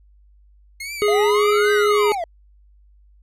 sawtooth tone with vibrato, 2128 Hz, C7, 29 cents sharp, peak -25 dBFS, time 0.8-2.15 s, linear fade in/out 5 ms, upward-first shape triangle, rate 1.8 Hz, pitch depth 190 cents each way
harmonic tone, 415.7 Hz, G#4, 2 cents sharp, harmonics 1 / 3 / 5 / 7 / 9, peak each -15 / -25 / -29 / -32 / -34 dBFS, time 1.02-2.12 s, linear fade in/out 0 ms
triangle linear two-way sweep, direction up then down, 639 to 1585 to 639 Hz, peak -20 dBFS, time 1.08-2.24 s, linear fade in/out 2 ms, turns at 1.72 s
effects added 50 Hz sine -49 dBFS peak until 3.22 s + resampled to 32000 Hz

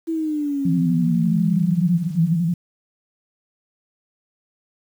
sine exponential sweep, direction down, 331 to 155.3 Hz, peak -20 dBFS, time 0.07-2.35 s, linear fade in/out 20 ms
sine tone with vibrato, 169.6 Hz, E3, 50 cents sharp, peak -17 dBFS, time 0.65-2.54 s, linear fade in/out 5 ms, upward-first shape square, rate 12 Hz, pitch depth 76 cents each way
effects 8-bit

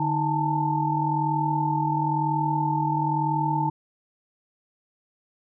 sine tone cluster, 149.1 / 316.5 / 858 / 899 Hz, D3 / D#4 / A5 / A5, +27 / +30 / -44 / +37 cents, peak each -26 / -30 / -29 / -25 dBFS, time 0-3.7 s, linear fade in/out 5 ms, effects none

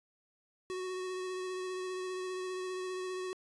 square tone with vibrato, 370 Hz, F#4, in tune, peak -37 dBFS, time 0.7-3.33 s, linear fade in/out 0 ms, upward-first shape sine, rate 15 Hz, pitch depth 17 cents each way, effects resampled to 22050 Hz

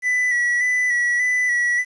triangle tone with vibrato, 1964 Hz, B6, 10 cents flat, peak -15 dBFS, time 0.02-1.85 s, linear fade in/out 50 ms, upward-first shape square, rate 1.7 Hz, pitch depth 26 cents each way, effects resampled to 24000 Hz + 8-bit

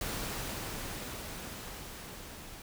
pink noise with level ramp, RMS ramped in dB -36 to -48 dBFS, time 0.01-2.62 s, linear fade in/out 2 ms, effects none

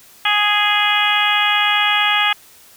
harmonic tone, 415.3 Hz, G#4, in tune, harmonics 2 / 3 / 4 / 5 / 6 / 7 / 8, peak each -21 / -21 / -21 / -21 / -21 / -21 / -21 dBFS, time 0.25-2.33 s, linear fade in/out 5 ms, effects white hiss -46 dBFS RMS until 2.76 s

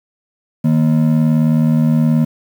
triangle ring-modulated tone, 195.4 Hz, G3, 5 cents flat, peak -5 dBFS, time 0.64-2.25 s, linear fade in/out 10 ms, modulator 39.5 Hz, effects 7-bit

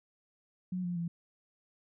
sine tone with pitch steps, 182.6 / 176.07 / 169.78 Hz, F#3 / F3 / F3, -23 / +14 / -49 cents, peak -32 dBFS, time 0.72-1.08 s, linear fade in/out 5 ms, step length 120 ms, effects none

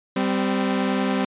sawtooth tone pair together, 196 / 258 Hz, G3 / C4, 0 / -24 cents, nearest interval perfect fourth, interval 476 cents, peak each -19 dBFS, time 0.16-1.25 s, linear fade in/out 5 ms, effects resampled to 8000 Hz

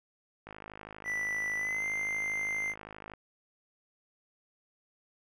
click train, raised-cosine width 0.5 ms, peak -29 dBFS, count 141, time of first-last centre 0.47-3.137 s, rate 52.5 Hz
triangle tone with pitch glide, 1975.5 to 2086 Hz, B6 to C7, 0 to -6 cents, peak -29 dBFS, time 1.04-2.75 s, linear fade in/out 50 ms, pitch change +94 cents, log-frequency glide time 1.57-1.85 s
effects none

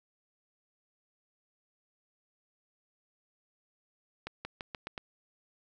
accelerating click train, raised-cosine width 0.3 ms, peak -22 dBFS, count 6, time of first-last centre 4.27-4.978 s, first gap 180 ms, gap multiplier 0.88, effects none

